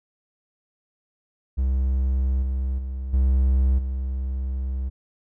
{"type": "tone with level steps", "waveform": "triangle", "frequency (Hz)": 65.4, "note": "C2", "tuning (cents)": 0, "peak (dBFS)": [-17, -20, -25, -14, -22], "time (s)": [1.57, 4.9], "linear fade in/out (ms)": 20, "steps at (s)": [2.42, 2.78, 3.13, 3.78], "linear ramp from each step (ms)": 10, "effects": []}